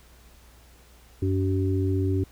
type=harmonic tone; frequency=95 Hz; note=F#2; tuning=46 cents sharp; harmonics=1 / 3 / 4; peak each=-23 / -28 / -29 dBFS; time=1.22-2.24 s; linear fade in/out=5 ms; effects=added 60 Hz sine -52 dBFS peak until 2.31 s + pink hiss -56 dBFS RMS until 2.31 s